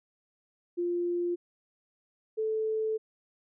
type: tone pair in turn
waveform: sine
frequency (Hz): 349.2 / 437.7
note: F4 / A4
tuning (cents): 0 / -9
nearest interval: major third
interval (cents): 391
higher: second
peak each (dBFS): -27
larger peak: neither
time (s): 0.77-1.36 / 2.37-2.98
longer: second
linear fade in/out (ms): 20
effects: none